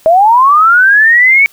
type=linear sweep; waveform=sine; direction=up; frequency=622.3 to 2259 Hz; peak=-3 dBFS; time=0.06-1.46 s; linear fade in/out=0 ms; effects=white hiss -44 dBFS RMS until 1.52 s